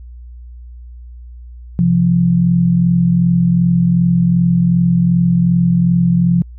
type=tone pair together; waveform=sine; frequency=130.81 / 173.45 Hz; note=C3 / F3; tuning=0 / -12 cents; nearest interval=perfect fourth; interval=488 cents; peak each=-16 / -10 dBFS; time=1.79-6.42 s; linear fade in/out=0 ms; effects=added 60 Hz sine -31 dBFS peak until 6.58 s